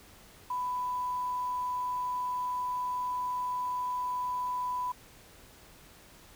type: tone with quantisation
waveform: sine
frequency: 995 Hz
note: B5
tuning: 13 cents sharp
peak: -30 dBFS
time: 0.5-4.92 s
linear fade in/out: 5 ms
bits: 9
effects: pink hiss -55 dBFS RMS until 6.35 s